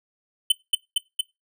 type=tone with echo; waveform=square; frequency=3047 Hz; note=G7; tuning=50 cents flat; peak=-14 dBFS; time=0.5-0.52 s; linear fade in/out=5 ms; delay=230 ms; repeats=3; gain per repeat=-2 dB; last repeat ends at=1.21 s; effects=noise-tail reverb RT60 0.2 s tail -20 dB re dry